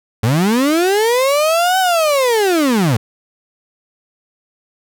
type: linear two-way sweep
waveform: 35% pulse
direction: up then down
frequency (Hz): 101.4 to 765 to 101.4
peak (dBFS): -10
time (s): 0.23-2.97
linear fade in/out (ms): 5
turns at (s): 1.79
effects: none